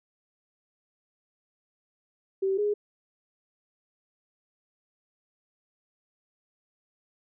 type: tone pair in turn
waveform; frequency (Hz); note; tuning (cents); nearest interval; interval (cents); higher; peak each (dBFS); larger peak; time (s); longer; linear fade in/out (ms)
sine; 386 / 414.7; G4 / G#4; -27 / -3; minor second; 124; second; -23; neither; 2.42-2.58 / 2.58-2.74; neither; 10
effects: none

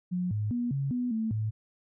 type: tone with pitch steps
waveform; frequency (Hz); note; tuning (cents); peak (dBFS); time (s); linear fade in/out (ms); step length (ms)
sine; 179.8 / 105.5 / 241.1 / 138.1 / 246.5 / 221.7 / 108.6; F#3 / G#2 / B3 / C#3 / B3 / A3 / A2; -49 / +28 / -41 / -6 / -3 / +13 / -22; -27; 0.11-1.51; 20; 200
effects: none

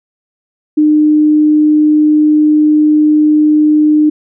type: tone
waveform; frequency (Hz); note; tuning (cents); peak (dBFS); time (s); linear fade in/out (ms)
sine; 303.4; D#4; -44; -5; 0.77-4.1; 10
effects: none

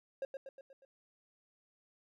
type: tone with echo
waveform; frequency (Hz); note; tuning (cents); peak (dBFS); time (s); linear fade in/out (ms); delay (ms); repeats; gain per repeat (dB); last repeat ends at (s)
triangle; 540; C#5; -45; -33; 0.22-0.25; 2; 120; 5; -5; 0.85
effects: none

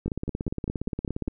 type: two click trains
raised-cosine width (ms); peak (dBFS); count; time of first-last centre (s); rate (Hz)
3; -16 / -17; 22 / 7; 0.06-1.281 / 0.08-1.278; 17.2 / 5.01
effects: none

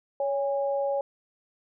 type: tone pair together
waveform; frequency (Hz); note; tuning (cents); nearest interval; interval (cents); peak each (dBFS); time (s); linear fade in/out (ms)
sine; 558.7 / 817; C#5 / G#5; +13 / -29; perfect fifth; 658; -25 / -32; 0.2-1.01; 2
effects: none

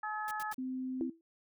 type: harmonic tone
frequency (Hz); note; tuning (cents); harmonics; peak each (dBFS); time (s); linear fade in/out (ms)
427.1; G#4; +48; 2 / 3 / 4; -38 / -40 / -41; 0.03-0.53; 5
type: noise bursts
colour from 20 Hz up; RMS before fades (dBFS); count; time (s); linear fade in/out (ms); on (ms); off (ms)
white; -47; 3; 0.28-0.544; 0; 30; 87
type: tone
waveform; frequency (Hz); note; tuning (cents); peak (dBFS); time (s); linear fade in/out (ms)
sine; 258.1; C4; -23; -35; 0.58-1.1; 5
type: tone with exponential decay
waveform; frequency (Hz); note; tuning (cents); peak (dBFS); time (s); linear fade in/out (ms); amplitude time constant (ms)
sine; 329.6; E4; 0; -29; 1.01-1.21; 1; 42
effects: none

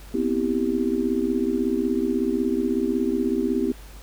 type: chord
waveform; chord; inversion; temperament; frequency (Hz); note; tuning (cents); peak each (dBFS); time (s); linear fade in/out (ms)
sine; C major seventh; third; just; 245.3 / 261.6 / 327 / 392.4; B3 / C4 / E4 / G4; -12 / 0 / -14 / +2; -26; 0.14-3.72; 5
effects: added 50 Hz sine -41 dBFS peak until 4.02 s + pink hiss -48 dBFS RMS until 4.02 s

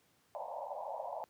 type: band-pass noise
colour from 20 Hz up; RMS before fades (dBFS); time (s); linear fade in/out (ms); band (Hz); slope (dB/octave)
pink; -42; 0.35-1.24; 0; 540 to 970; 96
effects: pink hiss -71 dBFS RMS until 1.29 s + high-pass 100 Hz 12 dB/octave

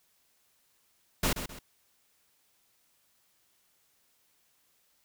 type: noise with echo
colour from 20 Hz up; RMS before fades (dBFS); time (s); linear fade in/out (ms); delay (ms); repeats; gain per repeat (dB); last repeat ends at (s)
pink; -27; 1.23-1.33; 5; 130; 2; -9; 1.59
effects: white hiss -70 dBFS RMS until 5.04 s

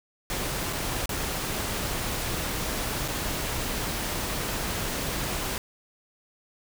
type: noise with dropouts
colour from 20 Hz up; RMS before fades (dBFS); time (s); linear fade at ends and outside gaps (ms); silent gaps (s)
pink; -30; 0.3-5.58; 1; 0.728-0.732 / 1.058-1.092 / 3.079-3.083
effects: none

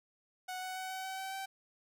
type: tone with pitch steps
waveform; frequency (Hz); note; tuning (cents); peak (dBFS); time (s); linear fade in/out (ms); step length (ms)
sawtooth; 739 / 744.6 / 750.2 / 755.8 / 761.5 / 767.3 / 773.1; F#5 / F#5 / F#5 / F#5 / F#5 / G5 / G5; -2 / +11 / +24 / +37 / +50 / -37 / -24; -35; 0.48-1.46; 10; 140
effects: none

